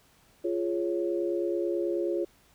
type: chord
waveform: sine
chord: Db major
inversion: first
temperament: just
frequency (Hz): 346.5 / 415.8 / 554.4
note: F4 / Ab4 / Db5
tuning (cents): -14 / +2 / 0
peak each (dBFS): -28 / -33 / -33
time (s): 0.44-2.25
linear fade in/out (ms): 10
effects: pink hiss -62 dBFS RMS until 2.54 s